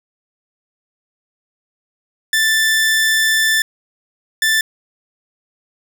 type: tone bursts at uneven times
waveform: sawtooth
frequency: 1765 Hz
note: A6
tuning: 5 cents sharp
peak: -9 dBFS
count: 2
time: 2.33-3.62 / 4.42-4.61 s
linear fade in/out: 2 ms
effects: none